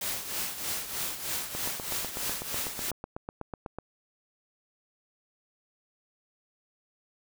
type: noise with tremolo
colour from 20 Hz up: white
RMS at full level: -31 dBFS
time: 0.01-2.91 s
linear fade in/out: 5 ms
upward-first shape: triangle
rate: 3.2 Hz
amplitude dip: 70%
type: click train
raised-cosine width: 1 ms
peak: -22 dBFS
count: 19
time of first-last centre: 1.55-3.786 s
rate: 8.05 Hz
effects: none